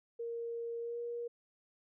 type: tone with pitch glide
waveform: sine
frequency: 466.2 to 473.8 Hz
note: A#4 to A#4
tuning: 0 to +28 cents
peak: -37 dBFS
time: 0.19-1.28 s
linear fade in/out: 10 ms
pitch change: +28 cents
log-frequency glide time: 0.8-0.99 s
effects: none